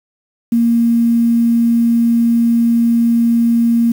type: tone with quantisation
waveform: sine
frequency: 233.1 Hz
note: A#3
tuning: in tune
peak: -9 dBFS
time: 0.52-3.92 s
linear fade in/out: 5 ms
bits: 6
effects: none